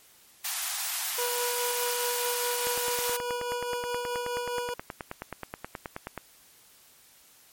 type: high-pass noise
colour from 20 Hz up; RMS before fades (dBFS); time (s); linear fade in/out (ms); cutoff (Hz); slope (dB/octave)
white; -31; 0.44-3.17; 10; 680; 96
type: tone with tremolo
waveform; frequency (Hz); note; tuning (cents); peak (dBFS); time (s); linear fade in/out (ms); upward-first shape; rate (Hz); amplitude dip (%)
25% pulse; 486.1; B4; -28; -25; 1.18-4.74; 5; sine; 4.8; 30
type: click train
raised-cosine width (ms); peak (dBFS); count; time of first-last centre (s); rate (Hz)
0.5; -19; 34; 2.67-6.177; 9.41
effects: white hiss -57 dBFS RMS until 7.52 s + MP3 64 kbps